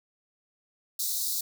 white high-pass noise, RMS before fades -30 dBFS, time 0.99-1.41 s, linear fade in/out 5 ms, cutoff 3700 Hz, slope 96 dB/octave, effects none

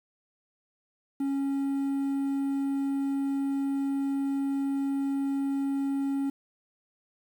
triangle tone with quantisation, 275.6 Hz, C#4, 10 cents flat, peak -24 dBFS, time 1.2-6.3 s, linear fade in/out 5 ms, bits 9, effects none

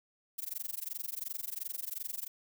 violet noise with amplitude modulation, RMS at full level -36 dBFS, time 0.38-2.28 s, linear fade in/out 10 ms, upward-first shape sine, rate 22.8 Hz, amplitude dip 100%, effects none

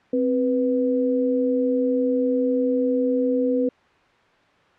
sine tone pair together, 261.6 / 493.5 Hz, C4 / B4, 0 / -1 cents, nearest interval major seventh, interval 1099 cents, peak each -21 dBFS, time 0.13-3.69 s, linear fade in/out 5 ms, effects white hiss -56 dBFS RMS until 4.78 s + low-pass 2000 Hz 12 dB/octave

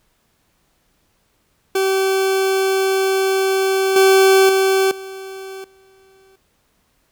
40% pulse tone with level steps, 384.5 Hz, G4, 33 cents flat, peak -14 / -8 / -12 / -29 / -48 dBFS, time 1.75-6.36 s, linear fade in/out 5 ms, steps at 3.96 / 4.49 / 4.91 / 5.64 s, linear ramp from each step 2 ms, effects pink hiss -63 dBFS RMS until 7.11 s

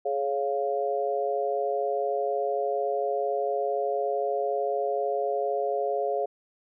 sine chord, Db major, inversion second, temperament equal with one note detuned, 421.1 / 554.4 / 698.5 Hz, Ab4 / Db5 / F5, +24 / 0 / 0 cents, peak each -29 dBFS, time 0.05-6.26 s, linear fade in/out 10 ms, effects none

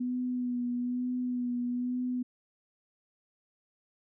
sine tone with vibrato, 246.9 Hz, B3, in tune, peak -29 dBFS, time 0-2.23 s, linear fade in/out 10 ms, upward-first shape sine, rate 1.1 Hz, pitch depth 24 cents each way, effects none

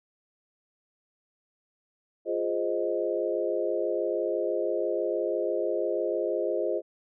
sine chord, F minor seventh, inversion none, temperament equal, 349.2 / 415.3 / 523.3 / 622.3 Hz, F4 / Ab4 / C5 / Eb5, 0 / 0 / 0 / 0 cents, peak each -31 dBFS, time 2.25-6.82 s, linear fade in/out 50 ms, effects none

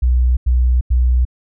sine tone bursts, 61.9 Hz, B1, 5 cents sharp, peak -10 dBFS, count 3, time 0.02-1.252 s, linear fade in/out 10 ms, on 350 ms, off 91 ms, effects none

